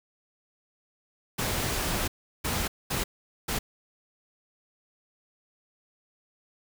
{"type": "noise bursts at uneven times", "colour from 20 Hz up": "pink", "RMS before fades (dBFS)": -29, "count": 4, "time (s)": [[1.38, 2.08], [2.44, 2.68], [2.9, 3.04], [3.48, 3.59]], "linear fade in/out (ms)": 10, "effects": []}